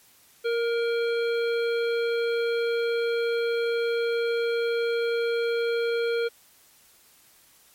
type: harmonic tone with a mistuned harmonic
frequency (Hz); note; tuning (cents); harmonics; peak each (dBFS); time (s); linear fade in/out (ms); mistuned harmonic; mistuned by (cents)
466.2; A#4; 0; 1 / 3 / 5 / 7 / 9; -23 / -33 / -37 / -40 / -42; 0.44-6.29; 20; 3; +20
effects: white hiss -57 dBFS RMS until 7.74 s + MP3 64 kbps